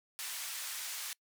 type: band-pass noise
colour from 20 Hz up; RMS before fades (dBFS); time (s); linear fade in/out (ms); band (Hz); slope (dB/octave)
white; -41; 0.19-1.13; 0; 1200 to 12000; 12
effects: noise-tail reverb RT60 0.1 s tail -25 dB re dry